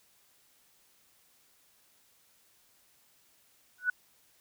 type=tone with exponential growth; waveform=sine; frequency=1480 Hz; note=F#6; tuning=in tune; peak=-21 dBFS; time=3.78-3.9 s; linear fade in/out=5 ms; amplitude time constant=24 ms; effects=white hiss -66 dBFS RMS until 4.4 s